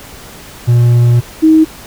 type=tone pair in turn; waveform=triangle / sine; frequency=120 / 316.3 Hz; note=B2 / D#4; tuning=-49 / +29 cents; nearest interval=octave + perfect fourth; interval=1678 cents; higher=second; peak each=-3 dBFS; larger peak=neither; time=0.67-1.21 / 1.42-1.65 s; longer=first; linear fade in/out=20 ms; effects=pink hiss -33 dBFS RMS until 1.86 s